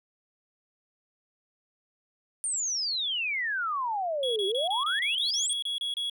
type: exponential two-way sweep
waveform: sine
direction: down then up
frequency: 9210 to 375.3 to 9210 Hz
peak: -27 dBFS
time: 2.44-5.53 s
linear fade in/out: 0 ms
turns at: 4.46 s
type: tone bursts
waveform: triangle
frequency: 3343 Hz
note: G#7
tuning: 11 cents sharp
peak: -27 dBFS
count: 12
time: 4.23-6.098 s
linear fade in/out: 2 ms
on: 130 ms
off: 28 ms
effects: none